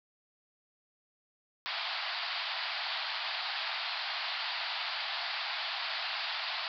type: band-pass noise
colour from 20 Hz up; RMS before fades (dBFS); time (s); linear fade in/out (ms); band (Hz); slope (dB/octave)
white; -36; 1.66-6.68; 0; 640 to 4800; 96
effects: none